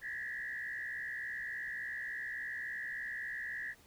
sine tone with frequency modulation, 1806 Hz, A6, 45 cents sharp, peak -38 dBFS, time 0.01-3.75 s, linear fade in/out 50 ms, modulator 63.5 Hz, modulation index 2.3, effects pink hiss -63 dBFS RMS until 3.86 s

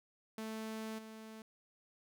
sawtooth tone with level steps, 220 Hz, A3, in tune, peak -37 / -45 dBFS, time 0.38-1.42 s, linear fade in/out 2 ms, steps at 0.98 s, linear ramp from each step 10 ms, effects none

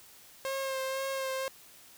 sawtooth tone with vibrato, 534 Hz, C5, 35 cents sharp, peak -28 dBFS, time 0.45-1.48 s, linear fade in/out 0 ms, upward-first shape sine, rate 2 Hz, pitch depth 22 cents each way, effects white hiss -55 dBFS RMS until 1.97 s

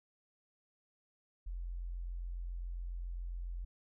sine tone, 43.65 Hz, F1, in tune, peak -38 dBFS, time 1.46-3.65 s, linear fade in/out 10 ms, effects none

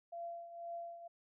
sine tone with tremolo, 683 Hz, F5, 39 cents flat, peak -40 dBFS, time 0.12-1.08 s, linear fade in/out 10 ms, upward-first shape triangle, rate 2 Hz, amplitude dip 70%, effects none

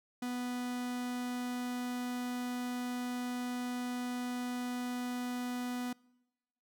45% pulse tone, 246.9 Hz, B3, in tune, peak -35 dBFS, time 0.22-5.93 s, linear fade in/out 5 ms, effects noise-tail reverb RT60 1.0 s tail -25 dB re dry

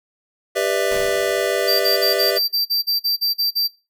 square chord, E minor seventh, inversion first, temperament just, 395.6 / 494.4 / 593.3 / 659.3 Hz, G4 / B4 / D5 / E5, +16 / +2 / +18 / 0 cents, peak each -24 dBFS, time 0.55-2.39 s, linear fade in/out 20 ms
pink noise with exponential decay, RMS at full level -31 dBFS, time 0.91-2.02 s, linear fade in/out 5 ms, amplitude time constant 240 ms
square tone bursts, 4689 Hz, D8, 4 cents flat, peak -17 dBFS, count 12, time 1.67-3.681 s, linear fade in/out 20 ms, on 130 ms, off 41 ms
effects noise-tail reverb RT60 0.3 s tail -23 dB re dry

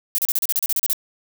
violet noise bursts, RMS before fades -20 dBFS, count 12, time 0.15-0.931 s, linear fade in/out 0 ms, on 33 ms, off 35 ms, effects none

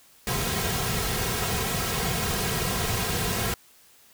pink noise with comb filter, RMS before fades -27 dBFS, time 0.27-3.54 s, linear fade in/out 2 ms, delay 3.4 ms, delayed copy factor -0.7, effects white hiss -56 dBFS RMS until 4.13 s

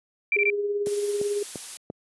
sine tone bursts, 2349 Hz, D7, in tune, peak -19 dBFS, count 3, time 0.32-0.501 s, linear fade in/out 2 ms, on 47 ms, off 20 ms
sine tone with tremolo, 409 Hz, G#4, 26 cents flat, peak -22 dBFS, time 0.36-1.43 s, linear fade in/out 5 ms, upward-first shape sine, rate 18 Hz, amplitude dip 40%
blue noise, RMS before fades -35 dBFS, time 0.86-1.77 s, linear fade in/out 0 ms
click train, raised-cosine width 2 ms, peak -19 dBFS, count 4, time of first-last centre 0.87-1.901 s, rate 2.91 Hz
effects high-pass 150 Hz 12 dB/octave + resampled to 24000 Hz

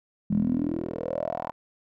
10% pulse tone with band-pass filter sweep, 41 Hz, E1, 9 cents flat, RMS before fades -28 dBFS, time 0.3-1.52 s, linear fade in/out 10 ms, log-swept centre 190 to 880 Hz, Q 7, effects none

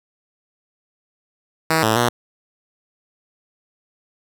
5% pulse tone with pitch steps, 160.6 / 110.2 / 120.1 Hz, E3 / A2 / B2, -45 / +3 / -48 cents, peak -4 dBFS, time 1.7-2.09 s, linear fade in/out 5 ms, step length 130 ms, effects none

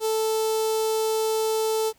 sawtooth tone with notch filter, 440 Hz, A4, in tune, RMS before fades -24 dBFS, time 0-1.93 s, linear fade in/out 50 ms, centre 1900 Hz, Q 0.61, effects pink hiss -60 dBFS RMS until 1.98 s

